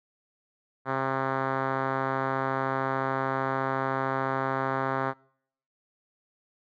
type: tone with low-pass filter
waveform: 5% pulse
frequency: 133.6 Hz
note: C3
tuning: 36 cents sharp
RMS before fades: -28 dBFS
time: 0.85-5.14 s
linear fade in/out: 50 ms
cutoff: 1400 Hz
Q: 1.3
effects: noise-tail reverb RT60 0.7 s tail -26 dB re dry + MP3 96 kbps